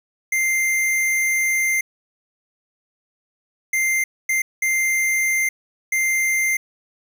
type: tone bursts at uneven times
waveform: square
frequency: 2093 Hz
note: C7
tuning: in tune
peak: -18 dBFS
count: 5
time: 0.32-1.81 / 3.73-4.04 / 4.29-4.42 / 4.62-5.49 / 5.92-6.57 s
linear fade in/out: 5 ms
effects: 9-bit